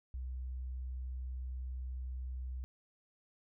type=tone; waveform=sine; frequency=63.5 Hz; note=B1; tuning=49 cents sharp; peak=-38 dBFS; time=0.14-2.64 s; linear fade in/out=0 ms; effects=none